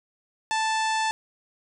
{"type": "harmonic tone with a mistuned harmonic", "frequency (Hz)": 880, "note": "A5", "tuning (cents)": 0, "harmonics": [1, 2, 3, 4, 5, 6, 7, 8, 9, 10], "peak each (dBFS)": [-24, -30, -34, -36, -38, -40, -41, -42, -43, -44], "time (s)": [0.51, 1.11], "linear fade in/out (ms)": 0, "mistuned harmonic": 10, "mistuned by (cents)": 43, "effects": []}